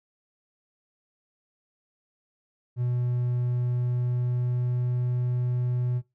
triangle tone with pitch glide, 122.8 to 123.58 Hz, B2 to B2, -9 to +2 cents, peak -22 dBFS, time 2.76-6.02 s, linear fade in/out 50 ms, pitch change +11 cents, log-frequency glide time 3.47-5.08 s, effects noise-tail reverb RT60 0.2 s tail -18 dB re dry

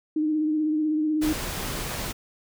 sine tone with vibrato, 307.7 Hz, D#4, 19 cents flat, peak -21 dBFS, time 0.16-1.33 s, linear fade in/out 5 ms, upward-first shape triangle, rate 16 Hz, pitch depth 39 cents each way
pink noise, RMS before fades -31 dBFS, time 1.21-2.13 s, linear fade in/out 20 ms
effects none

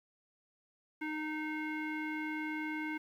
square tone with low-pass filter, 308.1 Hz, D#4, 17 cents flat, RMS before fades -38 dBFS, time 1.01-2.98 s, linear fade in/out 10 ms, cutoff 2000 Hz, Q 6.5, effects 11-bit

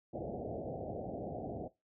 white low-pass noise, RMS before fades -41 dBFS, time 0.13-1.68 s, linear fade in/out 10 ms, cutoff 750 Hz, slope 96 dB/octave, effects noise-tail reverb RT60 0.2 s tail -18 dB re dry + high-pass 60 Hz 12 dB/octave

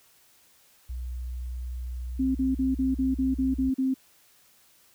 sine tone, 61.74 Hz, B1, in tune, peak -31 dBFS, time 0.89-3.7 s, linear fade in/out 10 ms
sine tone bursts, 262.9 Hz, C4, 8 cents sharp, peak -22 dBFS, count 9, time 2.19-3.942 s, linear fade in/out 10 ms, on 160 ms, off 39 ms
effects white hiss -60 dBFS RMS until 4.94 s

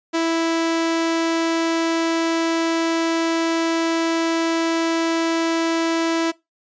sawtooth tone, 329.6 Hz, E4, in tune, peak -14 dBFS, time 0.13-6.32 s, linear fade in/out 20 ms, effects noise-tail reverb RT60 0.2 s tail -21 dB re dry + resampled to 16000 Hz

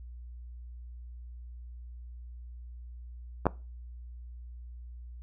clicks, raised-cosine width 1 ms, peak -14 / -8 dBFS, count 2, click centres 3.456 / 3.467 s, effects noise-tail reverb RT60 0.3 s tail -21 dB re dry + added 60 Hz sine -42 dBFS peak until 5.22 s

